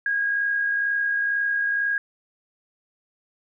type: tone with amplitude modulation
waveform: sine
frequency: 1637 Hz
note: G#6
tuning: 25 cents flat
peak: -19 dBFS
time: 0.06-1.98 s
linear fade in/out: 2 ms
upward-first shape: sine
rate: 62.1 Hz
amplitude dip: 35%
effects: none